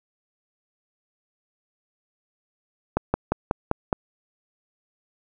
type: slowing click train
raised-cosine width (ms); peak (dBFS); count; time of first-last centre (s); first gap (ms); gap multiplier
1; -6; 6; 2.97-3.928; 170; 1.06
effects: none